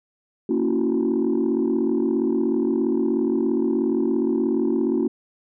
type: chord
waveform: sine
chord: F# dominant seventh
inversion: first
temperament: just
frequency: 231.2 / 277.5 / 333 / 370 Hz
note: A#3 / C#4 / E4 / F#4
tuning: -14 / +2 / +18 / 0 cents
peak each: -23 dBFS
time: 0.49-5.08 s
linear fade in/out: 5 ms
effects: tanh soft clip ceiling -13 dBFS